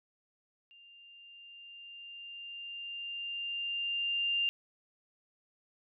sine tone with level ramp, 2794 Hz, F7, in tune, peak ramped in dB -55 to -27 dBFS, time 0.71-4.49 s, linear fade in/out 0 ms, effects none

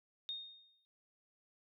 sine tone with exponential decay, 3694 Hz, A#7, 16 cents flat, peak -37 dBFS, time 0.29-0.85 s, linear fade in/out 0 ms, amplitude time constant 120 ms, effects none

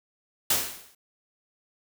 white noise with exponential decay, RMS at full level -20 dBFS, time 0.5-0.95 s, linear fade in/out 5 ms, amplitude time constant 96 ms, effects none

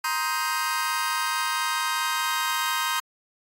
sawtooth chord, C minor seventh, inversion third, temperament just, 941.9 / 1046.5 / 1255.8 / 1569.8 Hz, Bb5 / C6 / Eb6 / G6, +18 / 0 / +16 / +2 cents, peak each -26 dBFS, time 0.04-3 s, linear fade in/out 5 ms, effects AAC 48 kbps

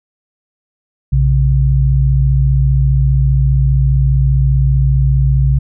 sine tone pair together, 60.23 / 135.3 Hz, B1 / C#3, -43 / -42 cents, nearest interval octave + major second, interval 1401 cents, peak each -11 dBFS, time 1.12-5.59 s, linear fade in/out 10 ms, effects none

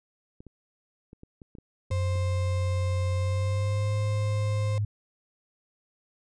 clicks, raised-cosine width 3 ms, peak -33 dBFS, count 9, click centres 0.405 / 0.467 / 1.131 / 1.234 / 1.418 / 1.552 / 1.585 / 1.905 / 2.156 s
35% pulse tone, 525 Hz, C5, 6 cents sharp, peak -33 dBFS, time 1.91-4.78 s, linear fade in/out 0 ms
sine tone with pitch glide, 93.1 to 103.9 Hz, F#2 to G#2, +11 to +1 cents, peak -24 dBFS, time 1.91-4.85 s, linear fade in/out 5 ms, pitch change +190 cents, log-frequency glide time 3.15-3.96 s
effects resampled to 22050 Hz

